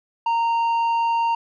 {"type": "tone with tanh clipping", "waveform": "sine", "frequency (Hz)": 925, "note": "A#5", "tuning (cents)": -14, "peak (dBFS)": -19, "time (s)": [0.26, 1.35], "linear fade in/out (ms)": 5, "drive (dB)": 6, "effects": []}